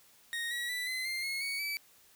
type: tone with pitch steps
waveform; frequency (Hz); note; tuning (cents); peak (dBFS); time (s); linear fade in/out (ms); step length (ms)
30% pulse; 1864.7 / 1921.6 / 1980.2 / 2041 / 2103 / 2167 / 2233 / 2301; A#6 / B6 / B6 / C7 / C7 / C#7 / C#7 / D7; 0 / -48 / +4 / -44 / +8 / -40 / +12 / -36; -31; 0.33-1.77; 0; 180
effects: white hiss -62 dBFS RMS until 2.15 s